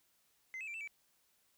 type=tone with pitch steps; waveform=sine; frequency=2064 / 2589 / 2354 / 2657 / 2307 Hz; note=C7 / E7 / D7 / E7 / D7; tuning=-24 / -32 / +3 / +13 / -31 cents; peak=-39 dBFS; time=0.54-0.875 s; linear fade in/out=0 ms; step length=67 ms; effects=tanh soft clip ceiling -40 dBFS + white hiss -74 dBFS RMS until 1.57 s